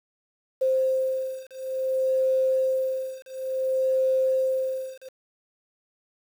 sine beating tone pair, 523.3 / 523.87 Hz, C5 / C5, 0 / +2 cents, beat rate 0.57 Hz, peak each -25 dBFS, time 0.61-5.09 s, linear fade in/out 10 ms, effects 8-bit

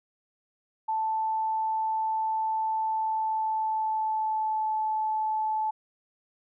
sine tone with pitch glide, 880 to 868.4 Hz, A5 to A5, 0 to -23 cents, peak -25 dBFS, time 0.88-5.71 s, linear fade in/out 10 ms, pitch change -23 cents, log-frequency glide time 2.87-4.71 s, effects none

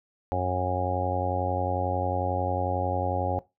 harmonic tone, 91.1 Hz, F#2, 26 cents flat, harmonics 1 / 2 / 3 / 4 / 5 / 6 / 7 / 8 / 9, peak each -30 / -39 / -36 / -37 / -37 / -30 / -39 / -32 / -31 dBFS, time 0.32-3.39 s, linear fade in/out 0 ms, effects noise-tail reverb RT60 0.2 s tail -18 dB re dry

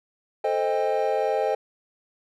triangle chord, A half-diminished seventh, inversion none, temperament equal with one note detuned, 440 / 523.3 / 622.3 / 799.5 Hz, A4 / C5 / Eb5 / G5, 0 / 0 / 0 / +34 cents, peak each -25 dBFS, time 0.44-1.55 s, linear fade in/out 5 ms, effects none

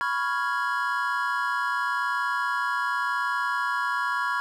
triangle chord, C# dominant seventh, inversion third, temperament equal, 987.8 / 1108.7 / 1396.9 / 1661.2 Hz, B5 / C#6 / E#6 / G#6, 0 / 0 / 0 / 0 cents, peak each -28 dBFS, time 0.01-4.4 s, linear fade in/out 0 ms, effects none

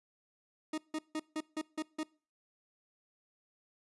40% pulse tone bursts, 311.1 Hz, D#4, in tune, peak -33 dBFS, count 7, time 0.73-2.033 s, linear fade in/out 5 ms, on 49 ms, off 160 ms, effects noise-tail reverb RT60 0.4 s tail -24 dB re dry + resampled to 24000 Hz

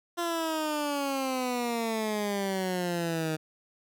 15% pulse exponential sweep, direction down, 347.3 to 155.56 Hz, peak -22 dBFS, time 0.17-3.37 s, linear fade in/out 20 ms, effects none

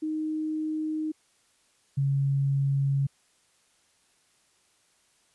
sine tone pair in turn, 311.1 / 138.33 Hz, D#4 / C#3, 0 / -3 cents, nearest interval octave + major second, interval 1403 cents, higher first, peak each -27 / -22 dBFS, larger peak second, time 0.02-1.12 / 1.97-3.07 s, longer neither, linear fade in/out 10 ms, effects white hiss -66 dBFS RMS until 5.34 s + resampled to 24000 Hz

